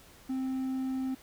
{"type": "tone", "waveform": "triangle", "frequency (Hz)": 262.1, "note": "C4", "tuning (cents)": 3, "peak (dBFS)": -28, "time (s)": [0.29, 1.15], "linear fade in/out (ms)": 10, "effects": ["pink hiss -56 dBFS RMS until 1.22 s"]}